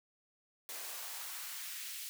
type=noise with high-pass filter sweep; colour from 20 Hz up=white; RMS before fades=-44 dBFS; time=0.69-2.09 s; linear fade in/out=0 ms; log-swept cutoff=420 to 2800 Hz; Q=1.1; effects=none